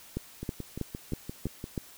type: two click trains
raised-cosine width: 3 ms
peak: -23 / -18 dBFS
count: 8 / 6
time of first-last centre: 0.43-1.641 / 0.17-1.778 s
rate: 5.78 / 3.11 Hz
effects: white hiss -52 dBFS RMS until 1.97 s